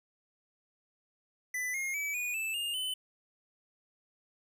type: tone with pitch steps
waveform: square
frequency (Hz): 1997 / 2140 / 2294 / 2459 / 2635 / 2824 / 3027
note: B6 / C7 / D7 / D#7 / E7 / F7 / F#7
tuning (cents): +19 / +38 / -41 / -21 / -1 / +19 / +39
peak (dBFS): -33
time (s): 1.54-2.94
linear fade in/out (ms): 5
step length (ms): 200
effects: none